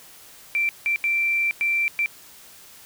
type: tone bursts at uneven times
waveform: sine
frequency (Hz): 2349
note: D7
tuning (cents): 0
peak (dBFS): -19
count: 5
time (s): 0.55-0.69 / 0.86-0.96 / 1.04-1.51 / 1.61-1.88 / 1.99-2.06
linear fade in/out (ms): 0
effects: white hiss -47 dBFS RMS until 2.85 s